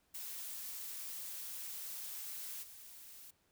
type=noise with level steps; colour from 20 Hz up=blue; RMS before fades=-45 / -54 dBFS; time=0.14-3.31 s; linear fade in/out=10 ms; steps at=2.62 s; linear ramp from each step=20 ms; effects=pink hiss -75 dBFS RMS until 3.51 s